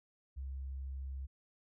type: tone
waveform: sine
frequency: 67 Hz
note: C2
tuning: 42 cents sharp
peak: -39 dBFS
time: 0.36-1.27 s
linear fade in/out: 20 ms
effects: none